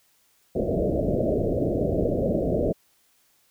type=low-pass noise; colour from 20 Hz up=white; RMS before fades=-24 dBFS; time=0.55-2.73 s; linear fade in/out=10 ms; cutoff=650 Hz; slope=96 dB/octave; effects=white hiss -64 dBFS RMS until 3.5 s